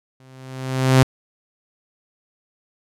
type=tone with exponential growth; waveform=sawtooth; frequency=130.81 Hz; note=C3; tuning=in tune; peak=-5 dBFS; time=0.2-1.03 s; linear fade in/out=2 ms; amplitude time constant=180 ms; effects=low-pass 11000 Hz 12 dB/octave